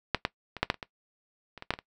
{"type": "clicks", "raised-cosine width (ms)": 0.3, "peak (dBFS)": [-7, -9, -22, -7, -7, -26, -20, -27, -23, -9, -15, -25], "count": 12, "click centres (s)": [0.147, 0.251, 0.567, 0.63, 0.701, 0.743, 0.828, 1.577, 1.624, 1.706, 1.738, 1.789], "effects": ["noise-tail reverb RT60 0.1 s tail -18 dB re dry"]}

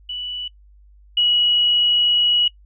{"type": "tone pair in turn", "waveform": "sine", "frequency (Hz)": [2959, 2917], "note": ["F#7", "F#7"], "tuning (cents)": [-1, -25], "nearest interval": "unison", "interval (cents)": 24, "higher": "first", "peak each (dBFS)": [-25, -14], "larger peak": "second", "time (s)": [[0.09, 0.48], [1.17, 2.48]], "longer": "second", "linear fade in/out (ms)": 5, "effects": ["noise-tail reverb RT60 0.1 s tail -22 dB re dry", "added 50 Hz sine -46 dBFS peak until 2.65 s"]}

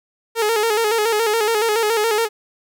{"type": "tone with vibrato", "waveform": "sawtooth", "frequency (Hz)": 440, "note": "A4", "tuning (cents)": 0, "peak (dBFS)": -12, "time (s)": [0.35, 2.29], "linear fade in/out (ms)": 50, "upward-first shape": "square", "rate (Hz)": 7.1, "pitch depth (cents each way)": 72, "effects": []}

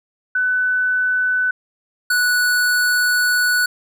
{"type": "tone pair in turn", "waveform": ["sine", "square"], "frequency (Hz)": [1500, 1475.9], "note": ["F#6", "F#6"], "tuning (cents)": [23, -5], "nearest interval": "unison", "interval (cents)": 28, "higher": "first", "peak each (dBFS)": -15, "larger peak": "neither", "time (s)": [[0.35, 1.51], [2.1, 3.66]], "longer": "second", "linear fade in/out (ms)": 5, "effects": []}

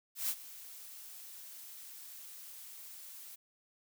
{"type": "noise with ADSR envelope", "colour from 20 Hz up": "blue", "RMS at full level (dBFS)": -33, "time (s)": [0.15, 3.36], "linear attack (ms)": 140, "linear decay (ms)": 57, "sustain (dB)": -17, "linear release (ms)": 13, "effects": []}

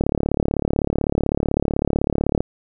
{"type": "click train", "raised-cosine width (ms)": 2, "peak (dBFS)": -5, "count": 87, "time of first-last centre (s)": [0.01, 2.406], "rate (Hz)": 35.9, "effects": []}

